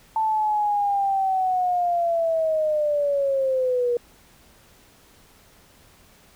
sine linear sweep, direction down, 886 to 476 Hz, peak -19 dBFS, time 0.16-3.97 s, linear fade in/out 2 ms, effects pink hiss -54 dBFS RMS until 6.35 s

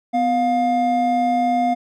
triangle tone pair together, 250 / 707.1 Hz, B3 / F5, +21 / +21 cents, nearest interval octave + tritone, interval 1800 cents, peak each -19 / -15 dBFS, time 0.13-1.75 s, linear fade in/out 20 ms, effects none

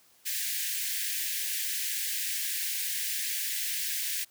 white high-pass noise, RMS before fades -32 dBFS, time 0.25-4.25 s, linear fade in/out 20 ms, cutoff 1600 Hz, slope 96 dB/octave, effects white hiss -62 dBFS RMS until 4.3 s + high-pass 80 Hz 12 dB/octave

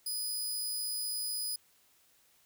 15% pulse tone, 4978 Hz, D#8, in tune, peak -27 dBFS, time 0.06-1.56 s, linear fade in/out 5 ms, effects white hiss -67 dBFS RMS until 2.45 s

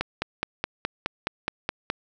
click train, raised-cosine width 0.3 ms, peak -9 dBFS, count 10, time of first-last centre 0.01-1.901 s, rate 4.76 Hz, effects none

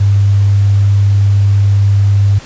sine tone, 100 Hz, G2, 35 cents sharp, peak -6 dBFS, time 0-2.39 s, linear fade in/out 10 ms, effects pink hiss -33 dBFS RMS until 2.45 s + resampled to 16000 Hz

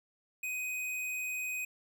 square tone, 2504 Hz, D#7, 10 cents sharp, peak -35 dBFS, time 0.43-1.65 s, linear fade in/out 5 ms, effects 12-bit

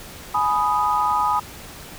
sine chord, G# minor, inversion none, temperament equal with one note detuned, 838.8 / 987.8 / 1244.5 Hz, G#5 / B5 / D#6, +17 / 0 / 0 cents, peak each -22 / -22 / -21 dBFS, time 0.34-1.4 s, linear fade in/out 10 ms, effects pink hiss -39 dBFS RMS until 1.98 s

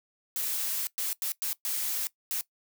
blue noise bursts at uneven times, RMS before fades -31 dBFS, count 6, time 0.36-0.87 / 0.98-1.13 / 1.22-1.32 / 1.42-1.53 / 1.65-2.07 / 2.31-2.41 s, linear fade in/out 0 ms, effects noise-tail reverb RT60 0.1 s tail -19 dB re dry

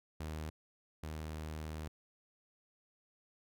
sawtooth tone pair in turn, 77.78 / 77.78 Hz, D#2 / D#2, 0 / 0 cents, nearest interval unison, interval 0 cents, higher neither, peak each -36 / -37 dBFS, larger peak first, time 0.2-0.5 / 1.03-1.88 s, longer second, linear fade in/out 5 ms, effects none

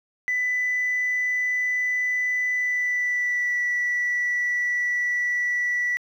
sine tone with pitch glide, 1994 to 1956.4 Hz, B6 to B6, +16 to -17 cents, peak -20 dBFS, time 0.28-5.97 s, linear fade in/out 0 ms, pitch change -33 cents, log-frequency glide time 2.52-3.6 s, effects tanh soft clip ceiling -18 dBFS + 9-bit

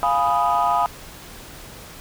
sine chord, F half-diminished seventh, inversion none, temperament equal, 698.5 / 830.6 / 987.8 / 1244.5 Hz, F5 / Ab5 / Cb6 / Eb6, 0 / 0 / 0 / 0 cents, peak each -21 dBFS, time 0.03-0.86 s, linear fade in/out 0 ms, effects tanh soft clip ceiling -10 dBFS + pink hiss -40 dBFS RMS until 2 s

